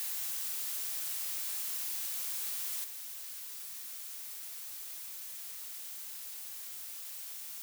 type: noise with level steps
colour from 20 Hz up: blue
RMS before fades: -37 / -44 dBFS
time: 0-7.62 s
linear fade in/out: 0 ms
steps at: 2.84 s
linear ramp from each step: 2 ms
effects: none